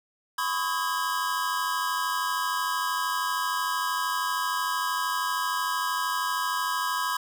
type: tone cluster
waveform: square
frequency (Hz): 1005 / 1098 / 1265 / 1631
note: B5 / C#6 / D#6 / G#6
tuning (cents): +30 / -17 / +28 / -32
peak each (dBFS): -30 / -33 / -34 / -33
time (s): 0.38-7.17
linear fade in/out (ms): 5
effects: none